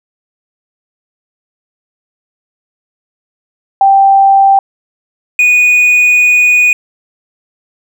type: tone pair in turn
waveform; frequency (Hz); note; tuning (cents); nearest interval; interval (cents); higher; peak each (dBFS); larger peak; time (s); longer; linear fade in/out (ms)
sine / triangle; 784 / 2470; G5 / D#7; 0 / -13; octave + minor sixth; 1987; second; -3; neither; 3.81-4.59 / 5.39-6.73; second; 2
effects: none